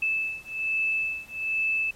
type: beating tone pair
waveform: sine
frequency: 2624 / 2625.2 Hz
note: E7 / E7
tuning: -9 / -8 cents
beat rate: 1.2 Hz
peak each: -28 dBFS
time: 0.02-1.91 s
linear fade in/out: 5 ms
effects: pink hiss -53 dBFS RMS until 1.95 s + MP3 64 kbps